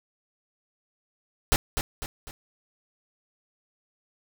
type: noise with echo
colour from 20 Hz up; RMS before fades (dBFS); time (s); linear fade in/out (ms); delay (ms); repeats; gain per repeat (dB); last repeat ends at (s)
pink; -20; 1.52-1.56; 0; 250; 3; -7; 2.31
effects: none